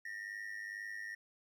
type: ring-modulated tone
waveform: triangle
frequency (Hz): 1856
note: A#6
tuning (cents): -8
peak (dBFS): -37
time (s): 0.05-1.15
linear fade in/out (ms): 5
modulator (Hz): 51.1
effects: 13-bit